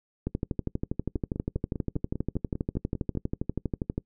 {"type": "two click trains", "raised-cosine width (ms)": 3, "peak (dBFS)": [-15, -20], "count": [47, 11], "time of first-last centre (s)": [[0.27, 3.98], [1.16, 3.152]], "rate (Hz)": [12.4, 5.02], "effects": ["noise-tail reverb RT60 0.1 s tail -23 dB re dry"]}